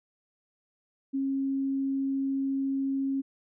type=tone; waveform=sine; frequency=271.4 Hz; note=C#4; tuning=36 cents flat; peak=-26 dBFS; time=1.13-3.22 s; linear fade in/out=20 ms; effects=none